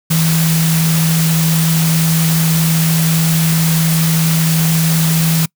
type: tone in noise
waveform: sine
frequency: 162.2 Hz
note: E3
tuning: 28 cents flat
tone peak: -11 dBFS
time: 0.1-5.46 s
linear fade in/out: 10 ms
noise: white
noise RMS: -19 dBFS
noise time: 0.1-5.46 s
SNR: +5 dB
effects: noise-tail reverb RT60 0.1 s tail -26 dB re dry